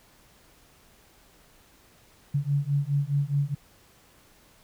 sine beating tone pair, 140 / 144.8 Hz, C#3 / D3, +18 / -24 cents, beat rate 4.8 Hz, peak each -26 / -26 dBFS, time 2.34-3.55 s, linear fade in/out 10 ms, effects pink hiss -58 dBFS RMS until 4.63 s

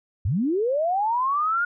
sine linear sweep, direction up, 74.5 to 1444 Hz, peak -20 dBFS, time 0.25-1.65 s, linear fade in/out 5 ms, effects none

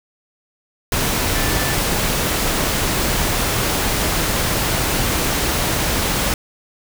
sine tone in noise, 1760 Hz, A6, in tune, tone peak -28 dBFS, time 1.35-1.74 s, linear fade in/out 2 ms, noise pink, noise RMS -19 dBFS, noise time 0.92-6.34 s, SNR -12 dB, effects none

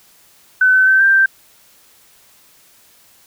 sine tone with pitch steps, 1513 / 1523 / 1543 / 1579 / 1567 Hz, F#6 / F#6 / G6 / G6 / G6, +38 / +50 / -28 / +12 / -1 cents, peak -8 dBFS, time 0.61-1.26 s, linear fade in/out 5 ms, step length 130 ms, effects white hiss -50 dBFS RMS until 3.26 s

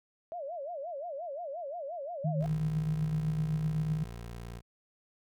sine tone with vibrato, 622.3 Hz, D#5, in tune, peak -36 dBFS, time 0.32-2.46 s, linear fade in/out 0 ms, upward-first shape sine, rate 5.7 Hz, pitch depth 240 cents each way
sine tone with tremolo, 155.56 Hz, D#3, in tune, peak -26 dBFS, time 2.24-4.04 s, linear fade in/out 10 ms, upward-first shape triangle, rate 7.9 Hz, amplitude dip 50%
20% pulse tone, 58.27 Hz, A#1, in tune, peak -36 dBFS, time 2.39-4.62 s, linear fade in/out 50 ms
effects none

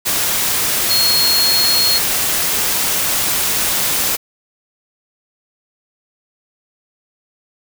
sine tone in noise, 4291 Hz, C8, 43 cents sharp, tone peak -13 dBFS, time 0.89-1.99 s, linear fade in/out 20 ms, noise white, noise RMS -17 dBFS, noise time 0.05-4.17 s, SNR +1 dB, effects none

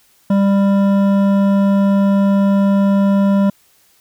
sine tone with hard clipping, 198 Hz, G3, 18 cents sharp, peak -12 dBFS, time 0.3-3.5 s, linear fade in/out 5 ms, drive 11 dB, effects white hiss -54 dBFS RMS until 4 s

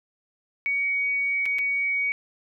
sine tone with dropouts, 2249 Hz, C#7, 24 cents sharp, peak -22 dBFS, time 0.66-2.12 s, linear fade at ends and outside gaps 0 ms, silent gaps 1.456-1.461 / 1.585-1.59 s, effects none

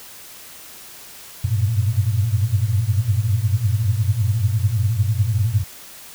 sine tone cluster, 92.8 / 98.1 / 107.1 / 118 Hz, F#2 / G2 / A2 / A#2, +6 / +2 / -46 / +22 cents, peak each -25 / -21 / -21 / -21 dBFS, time 1.44-5.64 s, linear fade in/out 10 ms, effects white hiss -40 dBFS RMS until 6.14 s

